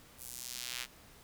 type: tone with high-pass filter sweep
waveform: square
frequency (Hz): 61.74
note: B1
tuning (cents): 0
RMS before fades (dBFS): -43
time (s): 0.17-0.87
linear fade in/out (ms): 50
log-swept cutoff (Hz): 11000 to 2200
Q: 1
effects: pink hiss -58 dBFS RMS until 1.23 s